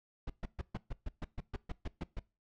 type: noise bursts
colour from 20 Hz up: brown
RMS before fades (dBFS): -37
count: 13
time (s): 0.27-2.194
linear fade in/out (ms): 5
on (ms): 28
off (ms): 130
effects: noise-tail reverb RT60 0.3 s tail -22 dB re dry + low-pass 4000 Hz 12 dB/octave